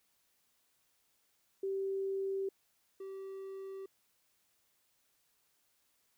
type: tone pair in turn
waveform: sine / triangle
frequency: 388.4 / 386.8 Hz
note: G4 / G4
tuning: -16 / -23 cents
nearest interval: unison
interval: 7 cents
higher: first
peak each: -33 / -40 dBFS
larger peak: first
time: 1.63-2.49 / 3-3.86 s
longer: neither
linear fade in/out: 5 ms
effects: white hiss -75 dBFS RMS until 6.17 s